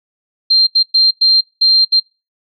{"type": "tone bursts at uneven times", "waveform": "sine", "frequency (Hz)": 4171, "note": "C8", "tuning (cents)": -6, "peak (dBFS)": -7, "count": 6, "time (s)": [[0.5, 0.67], [0.75, 0.83], [0.94, 1.11], [1.21, 1.41], [1.61, 1.85], [1.92, 2]], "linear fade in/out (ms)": 10, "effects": ["noise-tail reverb RT60 0.3 s tail -26 dB re dry"]}